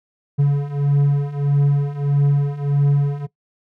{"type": "beating tone pair", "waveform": "triangle", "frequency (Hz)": [141.4, 143], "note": ["C#3", "D3"], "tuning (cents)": [35, -46], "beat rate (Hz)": 1.6, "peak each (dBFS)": [-17, -14], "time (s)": [0.38, 3.27], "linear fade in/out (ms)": 20, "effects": ["noise-tail reverb RT60 0.1 s tail -19 dB re dry"]}